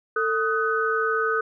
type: tone cluster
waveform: sine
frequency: 445.9 / 1256 / 1503 Hz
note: A4 / D#6 / F#6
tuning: +23 / +16 / +27 cents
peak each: -25 dBFS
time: 0.16-1.41 s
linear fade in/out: 5 ms
effects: none